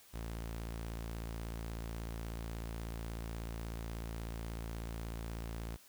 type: tone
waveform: sawtooth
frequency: 56.4 Hz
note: A1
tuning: 44 cents sharp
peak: -36 dBFS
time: 0.13-5.77 s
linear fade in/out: 20 ms
effects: white hiss -61 dBFS RMS until 5.88 s